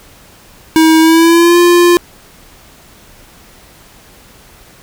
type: tone with pitch glide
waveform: square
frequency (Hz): 320 to 349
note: D#4 to F4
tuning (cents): +49 to -1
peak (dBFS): -5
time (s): 0.76-1.97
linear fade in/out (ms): 0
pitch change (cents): +150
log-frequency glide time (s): 1-1.59
effects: pink hiss -41 dBFS RMS until 4.82 s